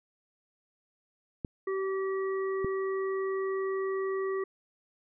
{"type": "clicks", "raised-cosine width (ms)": 3, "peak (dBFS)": -20, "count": 2, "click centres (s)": [1.448, 2.646]}
{"type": "harmonic tone", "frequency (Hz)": 384.8, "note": "G4", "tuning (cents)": -32, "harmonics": [1, 3, 5], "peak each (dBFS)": [-29, -39, -43], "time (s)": [1.67, 4.44], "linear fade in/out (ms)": 5}
{"effects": []}